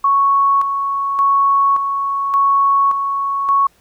sine tone with tremolo, 1108.7 Hz, C#6, in tune, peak -10 dBFS, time 0.04-3.67 s, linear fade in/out 5 ms, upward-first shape square, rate 0.87 Hz, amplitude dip 50%, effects pink hiss -55 dBFS RMS until 3.8 s

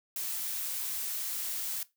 blue noise, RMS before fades -35 dBFS, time 0.16-1.83 s, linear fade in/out 2 ms, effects noise-tail reverb RT60 0.2 s tail -18 dB re dry

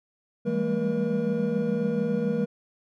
triangle tone cluster, 165 / 195.6 / 202.7 / 226.9 / 478.4 Hz, E3 / G3 / G#3 / A#3 / A#4, +2 / -4 / -42 / -47 / +45 cents, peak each -30 / -33 / -27 / -27 / -26 dBFS, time 0.45-2.46 s, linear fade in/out 20 ms, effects none

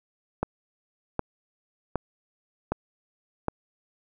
click train, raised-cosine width 1 ms, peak -11 dBFS, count 5, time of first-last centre 0.43-3.483 s, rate 1.31 Hz, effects none

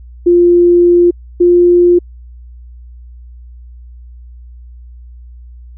sine tone pair in turn, 349.2 / 351.4 Hz, F4 / F4, 0 / +11 cents, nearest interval unison, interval 11 cents, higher second, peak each -4 dBFS, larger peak neither, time 0.26-1.11 / 1.4-1.99 s, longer first, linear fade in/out 10 ms, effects added 60 Hz sine -31 dBFS peak until 5.77 s

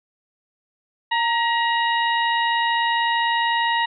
harmonic tone with a mistuned harmonic, 951 Hz, A#5, 34 cents sharp, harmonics 1 / 2 / 3 / 4, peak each -20 / -23 / -28 / -30 dBFS, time 1.11-3.86 s, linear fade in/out 10 ms, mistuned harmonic 1, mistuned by -45 cents, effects none

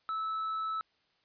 triangle tone, 1307 Hz, E6, 15 cents flat, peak -30 dBFS, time 0.09-0.81 s, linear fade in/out 0 ms, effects white hiss -72 dBFS RMS until 1.24 s + resampled to 11025 Hz

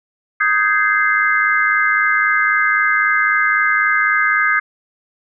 sine chord, Ab major seventh, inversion second, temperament just, 1245.9 / 1557.4 / 1661.2 / 2077 Hz, Eb6 / G6 / Ab6 / C7, +2 / -12 / 0 / -13 cents, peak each -18 dBFS, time 0.4-4.6 s, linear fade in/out 10 ms, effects none

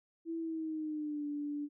sine tone with pitch glide, 329.6 to 291.9 Hz, E4 to D4, 0 to -10 cents, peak -35 dBFS, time 0.25-1.69 s, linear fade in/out 50 ms, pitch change -210 cents, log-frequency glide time 0.38-1.26 s, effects none

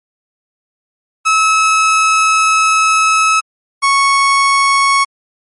30% pulse tone pair in turn, 1294 / 1105.5 Hz, E6 / C#6, -32 / -5 cents, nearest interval minor third, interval 273 cents, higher first, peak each -6 dBFS, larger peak neither, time 1.25-3.41 / 3.82-5.05 s, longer first, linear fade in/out 20 ms, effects MP3 48 kbps

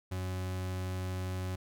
40% pulse tone, 92.5 Hz, F#2, in tune, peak -33 dBFS, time 0.11-1.56 s, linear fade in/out 10 ms, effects none

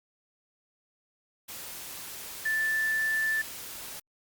sine tone in noise, 1760 Hz, A6, in tune, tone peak -25 dBFS, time 2.45-3.42 s, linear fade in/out 10 ms, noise white, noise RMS -41 dBFS, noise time 1.48-4 s, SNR +13 dB, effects Opus 48 kbps

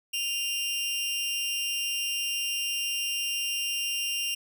sawtooth tone with amplitude modulation, 2794 Hz, F7, in tune, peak -22 dBFS, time 0.13-4.35 s, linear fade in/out 10 ms, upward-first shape sine, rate 300 Hz, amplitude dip 55%, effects none

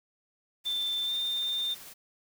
white noise with tremolo, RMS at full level -46 dBFS, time 0.64-1.94 s, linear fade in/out 20 ms, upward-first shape sine, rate 18 Hz, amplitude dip 25%
sine tone with pitch glide, 3551 to 3609 Hz, A7 to A7, +15 to +43 cents, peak -28 dBFS, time 0.65-1.75 s, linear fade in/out 20 ms, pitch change +28 cents, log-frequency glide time 1.05-1.11 s
effects none

